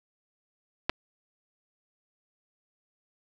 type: clicks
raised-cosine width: 0.3 ms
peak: -9 / -13 dBFS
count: 2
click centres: 0.895 / 0.898 s
effects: none